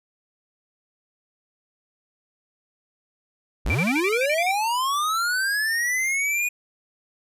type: linear sweep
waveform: square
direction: up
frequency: 30.87 to 2473 Hz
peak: -22 dBFS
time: 3.65-6.49 s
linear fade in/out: 10 ms
type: tone bursts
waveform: sine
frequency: 2349 Hz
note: D7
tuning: in tune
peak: -22 dBFS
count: 10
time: 3.7-4.513 s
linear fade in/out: 2 ms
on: 48 ms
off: 37 ms
effects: resampled to 32000 Hz